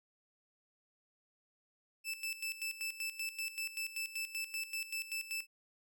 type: tone with tremolo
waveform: sawtooth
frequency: 2637 Hz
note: E7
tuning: in tune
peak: -33 dBFS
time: 2.04-5.47 s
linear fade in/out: 50 ms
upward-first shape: square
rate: 5.2 Hz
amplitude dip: 75%
effects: none